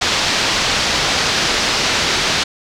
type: low-pass noise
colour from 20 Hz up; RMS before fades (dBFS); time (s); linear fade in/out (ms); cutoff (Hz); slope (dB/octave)
white; -17; 0.01-2.44; 10; 5400; 24
effects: none